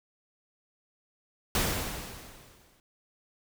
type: noise with exponential decay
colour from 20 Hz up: pink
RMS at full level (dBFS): -25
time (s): 1.55-2.8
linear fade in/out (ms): 1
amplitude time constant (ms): 270
effects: none